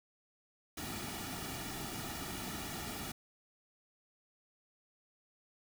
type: noise with comb filter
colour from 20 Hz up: pink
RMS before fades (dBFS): -42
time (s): 0.77-3.12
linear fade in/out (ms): 5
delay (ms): 1.9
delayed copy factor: -0.65
effects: none